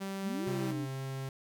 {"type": "tone", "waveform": "sawtooth", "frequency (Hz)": 194.6, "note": "G3", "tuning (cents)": -12, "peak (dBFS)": -32, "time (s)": [0, 0.73], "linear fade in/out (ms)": 20}
{"type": "exponential two-way sweep", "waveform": "sine", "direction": "up then down", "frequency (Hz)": [175.8, 371.5, 282.7], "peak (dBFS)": -35, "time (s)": [0.22, 0.88], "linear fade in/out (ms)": 50, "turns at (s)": 0.46}
{"type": "tone with pitch glide", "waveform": "45% pulse", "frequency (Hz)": [132.4, 133.94], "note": ["C3", "C3"], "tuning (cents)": [21, 41], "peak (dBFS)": -36, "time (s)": [0.47, 1.29], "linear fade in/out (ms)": 2, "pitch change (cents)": 20, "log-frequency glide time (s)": [0.76, 1.01]}
{"effects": []}